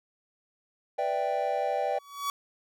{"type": "chord", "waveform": "triangle", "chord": "E minor seventh", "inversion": "second", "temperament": "equal", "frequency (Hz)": [493.9, 587.3, 659.3, 784], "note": ["B4", "D5", "E5", "G5"], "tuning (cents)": [0, 0, 0, 0], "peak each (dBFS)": [-32, -29, -32, -28], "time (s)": [0.98, 1.99], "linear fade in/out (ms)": 10}
{"type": "tone with exponential growth", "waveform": "45% pulse", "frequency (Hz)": 1133, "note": "C#6", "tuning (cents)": 37, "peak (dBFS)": -26, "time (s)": [1.9, 2.3], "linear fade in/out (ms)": 1, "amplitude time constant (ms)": 86}
{"effects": []}